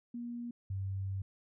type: tone pair in turn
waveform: sine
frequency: 238.4 / 96.71 Hz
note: A#3 / G2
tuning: +39 / -23 cents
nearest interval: octave + major third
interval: 1562 cents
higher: first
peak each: -38 / -34 dBFS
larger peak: second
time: 0.14-0.51 / 0.7-1.22 s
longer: second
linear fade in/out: 5 ms
effects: none